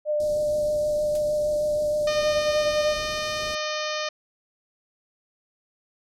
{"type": "tone with vibrato", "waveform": "sine", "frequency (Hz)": 600, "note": "D5", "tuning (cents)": 37, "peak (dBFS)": -21, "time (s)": [0.05, 2.98], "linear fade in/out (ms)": 50, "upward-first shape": "sine", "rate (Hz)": 6.4, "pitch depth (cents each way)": 12}
{"type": "band-stop noise", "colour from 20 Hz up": "pink", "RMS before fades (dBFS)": -40, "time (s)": [0.2, 3.55], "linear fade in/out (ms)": 2, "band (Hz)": [720, 4100], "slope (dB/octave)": 48}
{"type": "noise with exponential decay", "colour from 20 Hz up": "blue", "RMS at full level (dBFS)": -33, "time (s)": [1.15, 1.26], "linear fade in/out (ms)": 2, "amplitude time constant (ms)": 22}
{"type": "harmonic tone", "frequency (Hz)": 610, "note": "D#5", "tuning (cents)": -34, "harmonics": [1, 2, 3, 4, 5, 6, 7, 8, 9, 10], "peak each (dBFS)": [-30, -33, -35, -36, -37, -38, -38, -39, -40, -40], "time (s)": [2.07, 4.09], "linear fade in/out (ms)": 5}
{"effects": ["low-pass 11000 Hz 12 dB/octave"]}